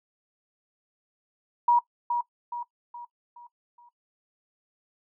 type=tone with echo; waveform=sine; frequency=957 Hz; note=A#5; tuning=45 cents sharp; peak=-16 dBFS; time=1.68-1.79 s; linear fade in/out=5 ms; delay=420 ms; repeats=5; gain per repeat=-7 dB; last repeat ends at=3.89 s; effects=noise-tail reverb RT60 0.1 s tail -19 dB re dry